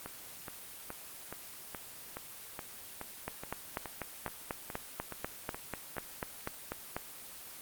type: two click trains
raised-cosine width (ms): 0.5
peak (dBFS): -24 / -19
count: 15 / 16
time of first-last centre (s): 0.06-5.967 / 3.28-6.966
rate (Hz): 2.37 / 4.07
effects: white hiss -48 dBFS RMS until 7.61 s + Opus 24 kbps